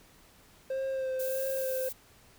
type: tone with vibrato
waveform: triangle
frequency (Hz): 527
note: C5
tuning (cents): +12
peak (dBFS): -28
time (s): 0.7-1.89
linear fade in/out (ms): 5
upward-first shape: sine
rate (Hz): 1.6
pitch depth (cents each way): 24
type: noise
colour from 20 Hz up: violet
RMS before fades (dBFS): -39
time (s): 1.19-1.93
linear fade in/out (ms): 10
effects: pink hiss -59 dBFS RMS until 2.38 s